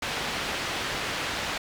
white low-pass noise, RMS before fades -31 dBFS, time 0.02-1.58 s, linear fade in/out 5 ms, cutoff 3200 Hz, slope 12 dB/octave, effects none

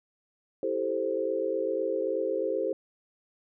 sine chord, A minor seventh, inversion second, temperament equal, 329.6 / 392 / 440 / 523.3 Hz, E4 / G4 / A4 / C5, 0 / 0 / 0 / 0 cents, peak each -35 / -32 / -32 / -30 dBFS, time 0.63-2.73 s, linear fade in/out 2 ms, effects none

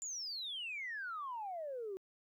sine exponential sweep, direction down, 7220 to 369 Hz, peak -39 dBFS, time 0.02-1.97 s, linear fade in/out 0 ms, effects tanh soft clip ceiling -35 dBFS + 13-bit

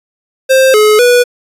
square tone with pitch steps, 527 / 425.7 / 488.9 Hz, C5 / G#4 / B4, +12 / +43 / -18 cents, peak -5 dBFS, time 0.49-1.24 s, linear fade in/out 20 ms, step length 250 ms, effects resampled to 32000 Hz

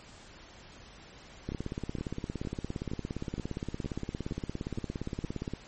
two click trains, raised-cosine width 3 ms, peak -21 / -23 dBFS, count 71 / 9, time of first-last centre 1.49-5.536 / 1.52-5.241 s, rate 17.3 / 2.15 Hz, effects pink hiss -52 dBFS RMS until 5.67 s + MP3 32 kbps

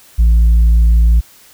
sine tone, 56.6 Hz, A1, 50 cents sharp, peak -3 dBFS, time 0.18-1.21 s, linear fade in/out 20 ms, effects tanh soft clip ceiling -5 dBFS + white hiss -44 dBFS RMS until 1.53 s

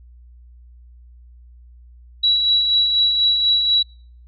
sine tone with tremolo, 3908 Hz, B7, 19 cents flat, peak -12 dBFS, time 2.23-3.83 s, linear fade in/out 10 ms, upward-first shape sine, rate 4.1 Hz, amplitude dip 40%, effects noise-tail reverb RT60 0.5 s tail -26 dB re dry + added 60 Hz sine -42 dBFS peak until 4.27 s

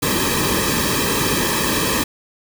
pink noise with comb filter, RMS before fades -19 dBFS, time 0.02-2.04 s, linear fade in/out 10 ms, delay 1.4 ms, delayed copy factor -0.85, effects none

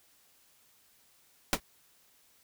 pink noise with exponential decay, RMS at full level -20 dBFS, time 1.53-1.6 s, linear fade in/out 1 ms, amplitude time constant 15 ms, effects white hiss -65 dBFS RMS until 2.43 s

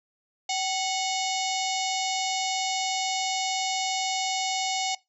harmonic tone with a mistuned harmonic, 733 Hz, F#5, 16 cents flat, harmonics 1 / 3 / 4 / 5 / 6 / 7 / 8 / 9 / 10, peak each -29 / -34 / -35 / -36 / -37 / -37 / -38 / -39 / -39 dBFS, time 0.49-4.95 s, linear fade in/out 5 ms, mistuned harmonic 1, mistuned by +68 cents, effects noise-tail reverb RT60 0.2 s tail -20 dB re dry

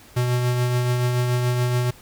square tone with tremolo, 123.47 Hz, B2, in tune, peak -18 dBFS, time 0.16-1.91 s, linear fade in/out 10 ms, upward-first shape triangle, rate 7 Hz, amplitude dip 35%, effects pink hiss -48 dBFS RMS until 2.01 s

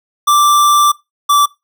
square tone pair in turn, 1174.7 / 1162.5 Hz, D6 / D6, 0 / -18 cents, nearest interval unison, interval 18 cents, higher first, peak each -8 dBFS, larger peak neither, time 0.27-0.92 / 1.29-1.46 s, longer first, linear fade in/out 10 ms, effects noise-tail reverb RT60 0.2 s tail -20 dB re dry

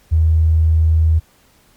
triangle tone with tanh clipping, 80.2 Hz, E2, 47 cents flat, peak -9 dBFS, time 0.11-1.2 s, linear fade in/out 20 ms, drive 3 dB, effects pink hiss -53 dBFS RMS until 1.76 s + MP3 96 kbps

